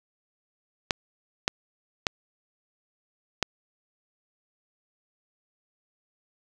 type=clicks; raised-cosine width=0.2 ms; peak=-5 dBFS; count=4; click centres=0.908 / 1.479 / 2.068 / 3.427 s; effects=none